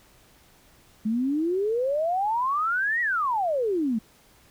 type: exponential two-way sweep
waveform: sine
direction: up then down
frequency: 210 to 1956 to 210 Hz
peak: -22 dBFS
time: 1.05-3.99 s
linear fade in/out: 10 ms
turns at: 3.01 s
effects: pink hiss -57 dBFS RMS until 4.5 s